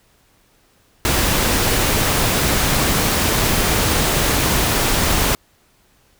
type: noise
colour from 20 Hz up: pink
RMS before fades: -17 dBFS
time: 1.05-5.35 s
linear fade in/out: 0 ms
effects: pink hiss -57 dBFS RMS until 6.19 s